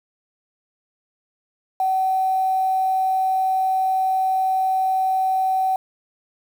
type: tone with quantisation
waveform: sine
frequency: 758 Hz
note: F#5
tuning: 42 cents sharp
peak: -17 dBFS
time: 1.8-5.76 s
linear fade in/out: 2 ms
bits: 7
effects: none